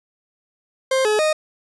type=tone with pitch steps; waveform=40% pulse; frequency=527 / 425.3 / 619 Hz; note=C5 / G#4 / D#5; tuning=+12 / +41 / -9 cents; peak=-15 dBFS; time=0.91-1.33 s; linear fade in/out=5 ms; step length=140 ms; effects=resampled to 24000 Hz + 9-bit